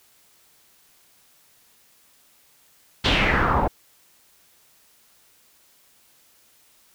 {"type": "noise with low-pass filter sweep", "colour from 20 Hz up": "pink", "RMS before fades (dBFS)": -20, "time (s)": [3.04, 3.68], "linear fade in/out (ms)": 10, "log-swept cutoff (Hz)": [3800, 780], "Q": 3.4, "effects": ["white hiss -58 dBFS RMS until 6.94 s"]}